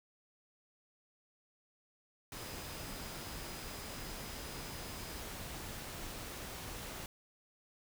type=tone in noise; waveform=sine; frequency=5000 Hz; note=D#8; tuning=8 cents sharp; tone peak=-56 dBFS; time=2.36-5.2 s; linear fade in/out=2 ms; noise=pink; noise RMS=-45 dBFS; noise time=2.32-7.06 s; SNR=-14 dB; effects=none